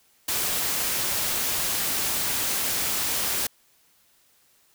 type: noise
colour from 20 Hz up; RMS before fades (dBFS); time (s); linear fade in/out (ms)
white; -26; 0.28-3.47; 5
effects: white hiss -62 dBFS RMS until 4.74 s